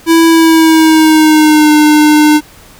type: tone with pitch glide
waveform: square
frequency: 329.6 to 302.2 Hz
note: E4 to D4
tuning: 0 to +50 cents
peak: -4 dBFS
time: 0.06-2.41 s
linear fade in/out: 50 ms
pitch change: -150 cents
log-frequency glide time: 0.27-1.72 s
effects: pink hiss -38 dBFS RMS until 2.79 s